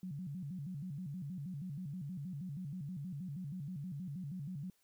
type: tone with vibrato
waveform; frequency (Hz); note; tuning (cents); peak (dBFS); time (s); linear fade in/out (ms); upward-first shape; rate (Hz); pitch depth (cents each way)
sine; 161.8; E3; -32; -40; 0.03-4.7; 2; square; 6.3; 230
effects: white hiss -75 dBFS RMS until 4.83 s